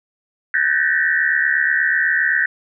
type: tone cluster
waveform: sine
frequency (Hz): 1512 / 1580 / 1756 / 1825 / 1905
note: F#6 / G6 / A6 / A#6 / A#6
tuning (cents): +37 / +13 / -4 / -37 / +37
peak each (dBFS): -21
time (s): 0.54-2.46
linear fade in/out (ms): 2
effects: none